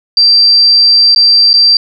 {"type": "tone with dropouts", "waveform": "sine", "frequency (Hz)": 4699, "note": "D8", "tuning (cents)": 0, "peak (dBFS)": -3, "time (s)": [0.17, 1.77], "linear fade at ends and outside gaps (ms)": 2, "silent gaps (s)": [[1.148, 1.16], [1.532, 1.539]], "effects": []}